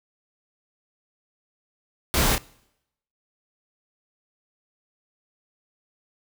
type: noise with echo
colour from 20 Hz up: pink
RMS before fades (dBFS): -22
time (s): 2.14-2.35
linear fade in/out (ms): 0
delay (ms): 30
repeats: 1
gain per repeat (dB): -5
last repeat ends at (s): 2.38
effects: noise-tail reverb RT60 0.8 s tail -23 dB re dry